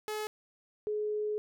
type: tone pair in turn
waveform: sawtooth / sine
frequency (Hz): 426.9 / 422.7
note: G#4 / G#4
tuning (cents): +48 / +31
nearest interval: unison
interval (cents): 17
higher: first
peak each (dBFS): -30 / -30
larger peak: neither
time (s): 0.08-0.27 / 0.87-1.38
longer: second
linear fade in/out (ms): 0
effects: none